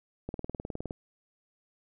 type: click train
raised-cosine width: 2 ms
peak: -22 dBFS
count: 13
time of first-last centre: 0.29-0.909 s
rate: 19.4 Hz
effects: none